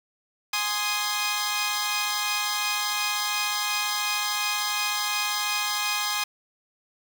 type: chord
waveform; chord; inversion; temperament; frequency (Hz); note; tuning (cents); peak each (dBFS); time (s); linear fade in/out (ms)
10% pulse; Ab major; none; equal; 830.6 / 1046.5 / 1244.5; Ab5 / C6 / Eb6; 0 / 0 / 0; -21; 0.53-6.24; 5
effects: none